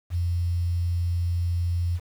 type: tone with quantisation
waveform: sine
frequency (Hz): 86.8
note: F2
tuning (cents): -10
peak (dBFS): -22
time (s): 0.1-2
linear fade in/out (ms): 50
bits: 8
effects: none